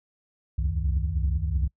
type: tone cluster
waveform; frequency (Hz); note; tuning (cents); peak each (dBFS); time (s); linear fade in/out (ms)
sine; 64 / 66.9 / 77.2 / 92.4 / 156.7; C2 / C2 / D#2 / F#2 / D#3; -38 / +39 / -13 / -2 / +13; -32 / -25 / -29 / -30 / -34; 0.58-1.68; 10
effects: noise-tail reverb RT60 0.1 s tail -25 dB re dry + tanh soft clip ceiling -15 dBFS